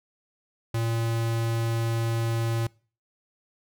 square tone, 114.8 Hz, A#2, 26 cents flat, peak -25 dBFS, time 0.74-2.67 s, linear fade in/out 5 ms, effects noise-tail reverb RT60 0.4 s tail -24 dB re dry

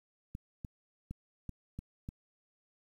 clicks, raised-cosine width 5 ms, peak -28 dBFS, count 6, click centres 0.351 / 0.648 / 1.11 / 1.493 / 1.79 / 2.089 s, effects 10-bit

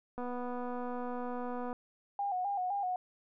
click train, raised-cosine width 1 ms, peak -27 dBFS, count 382, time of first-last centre 0.18-1.729 s, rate 246 Hz
sine tone with vibrato, 767 Hz, G5, 38 cents flat, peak -31 dBFS, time 2.19-2.96 s, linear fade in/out 2 ms, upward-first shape square, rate 3.9 Hz, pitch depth 83 cents each way
effects none

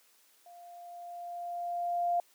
sine tone with level ramp, 698 Hz, F5, 1 cent flat, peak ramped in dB -50 to -25 dBFS, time 0.46-2.2 s, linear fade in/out 2 ms, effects white hiss -65 dBFS RMS until 2.34 s + high-pass 300 Hz 12 dB/octave

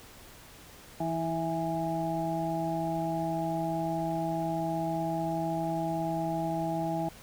harmonic tone with a mistuned harmonic, 164.81 Hz, E3, in tune, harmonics 1 / 2 / 4 / 5, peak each -34 / -34 / -34 / -34 dBFS, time 1-7.09 s, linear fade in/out 5 ms, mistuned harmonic 2, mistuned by -24 cents, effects pink hiss -51 dBFS RMS until 7.22 s

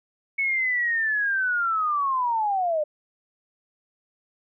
sine linear sweep, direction down, 2217 to 587.3 Hz, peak -21 dBFS, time 0.38-2.84 s, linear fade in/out 10 ms, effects none

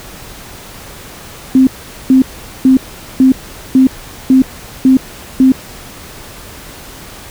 sine tone bursts, 261.6 Hz, C4, in tune, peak -3 dBFS, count 8, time 1.55-5.52 s, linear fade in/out 2 ms, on 120 ms, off 430 ms, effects pink hiss -32 dBFS RMS until 7.3 s

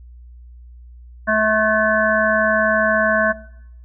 harmonic tone, 216.5 Hz, A3, 28 cents flat, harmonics 1 / 3 / 5 / 7 / 8, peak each -23 / -19 / -23 / -19 / -21 dBFS, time 1.27-3.33 s, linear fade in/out 20 ms, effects noise-tail reverb RT60 0.8 s tail -19 dB re dry + added 60 Hz sine -38 dBFS peak until 3.84 s

